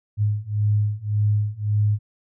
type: beating tone pair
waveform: sine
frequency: 103.83 / 105.63 Hz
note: G#2 / G#2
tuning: 0 / +30 cents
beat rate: 1.8 Hz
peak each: -22 / -21 dBFS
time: 0.17-1.99 s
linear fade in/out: 50 ms
effects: none